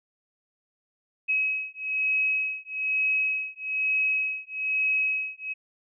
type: beating tone pair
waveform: sine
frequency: 2553 / 2554.1 Hz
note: D#7 / D#7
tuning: +44 / +45 cents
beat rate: 1.1 Hz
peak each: -27 dBFS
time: 1.28-5.54 s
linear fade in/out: 20 ms
effects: none